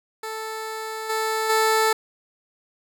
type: tone with level steps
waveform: 15% pulse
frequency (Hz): 440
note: A4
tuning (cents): 0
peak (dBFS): -23 / -16 / -11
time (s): 0.23-1.93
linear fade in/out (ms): 5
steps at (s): 1.09 / 1.49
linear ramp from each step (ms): 10
effects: none